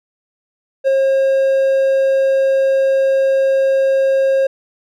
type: tone with ADSR envelope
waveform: triangle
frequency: 538 Hz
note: C5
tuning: 48 cents sharp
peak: -7 dBFS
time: 0.84-4.47 s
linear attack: 36 ms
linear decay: 6 ms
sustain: -2 dB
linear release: 6 ms
effects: none